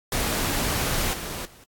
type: noise with level steps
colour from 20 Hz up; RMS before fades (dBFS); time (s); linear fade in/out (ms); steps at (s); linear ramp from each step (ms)
pink; -25 / -33 / -50; 0.12-1.64; 2; 1.13 / 1.45; 5
effects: AAC 64 kbps